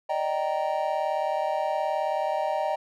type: chord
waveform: triangle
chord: Eb major seventh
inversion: third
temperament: just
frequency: 583.4 / 622.3 / 777.8 / 933.4 Hz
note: D5 / Eb5 / G5 / Bb5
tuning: -12 / 0 / -14 / +2 cents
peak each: -30 / -27 / -27 / -30 dBFS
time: 0.09-2.76 s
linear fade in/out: 10 ms
effects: none